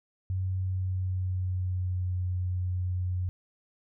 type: tone with pitch glide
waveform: sine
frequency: 93.5 to 90.89 Hz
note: F#2 to F#2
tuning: +19 to -30 cents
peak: -27 dBFS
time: 0.3-3.29 s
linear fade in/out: 0 ms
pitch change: -49 cents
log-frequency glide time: 0.59-2.14 s
effects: none